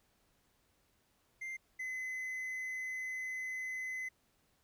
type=tone pair in turn; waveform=triangle; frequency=2093 / 2033 Hz; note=C7 / B6; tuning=0 / +50 cents; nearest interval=minor second; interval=50 cents; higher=first; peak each=-38 / -36 dBFS; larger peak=second; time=1.41-1.57 / 1.79-4.09 s; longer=second; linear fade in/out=10 ms; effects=pink hiss -74 dBFS RMS until 4.63 s